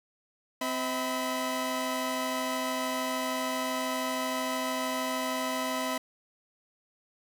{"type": "tone cluster", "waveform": "sawtooth", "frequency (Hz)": [258.5, 643, 1001], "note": ["C4", "E5", "B5"], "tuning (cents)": [-21, -43, 23], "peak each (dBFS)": -30, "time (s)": [0.61, 5.98], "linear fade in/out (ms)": 5, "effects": []}